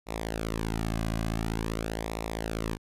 sawtooth tone with flanger, 55.2 Hz, A1, 6 cents sharp, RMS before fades -32 dBFS, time 0.06-2.78 s, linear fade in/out 50 ms, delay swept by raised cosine 0.64 to 2.24 ms, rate 0.47 Hz, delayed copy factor -0.75, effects resampled to 32000 Hz

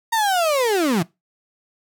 35% pulse linear sweep, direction down, 932.3 to 152.6 Hz, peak -15 dBFS, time 0.12-1.03 s, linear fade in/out 10 ms, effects noise-tail reverb RT60 0.2 s tail -21 dB re dry

